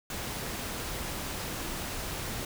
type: noise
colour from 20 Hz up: pink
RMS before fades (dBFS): -36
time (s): 0.1-2.45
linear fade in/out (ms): 2
effects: none